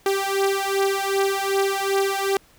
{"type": "beating tone pair", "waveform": "sawtooth", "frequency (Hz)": [390.7, 393.3], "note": ["G4", "G4"], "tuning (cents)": [-6, 6], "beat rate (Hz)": 2.6, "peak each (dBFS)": -19, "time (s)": [0.06, 2.37], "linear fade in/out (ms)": 2, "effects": ["pink hiss -55 dBFS RMS until 2.58 s"]}